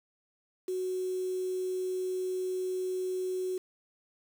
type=tone with quantisation; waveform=sine; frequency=370 Hz; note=F#4; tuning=in tune; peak=-30 dBFS; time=0.68-3.58 s; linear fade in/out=5 ms; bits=8; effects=none